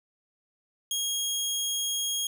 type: tone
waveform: 20% pulse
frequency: 3275 Hz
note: G#7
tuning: 25 cents flat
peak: -22 dBFS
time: 0.91-2.27 s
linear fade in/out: 2 ms
effects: none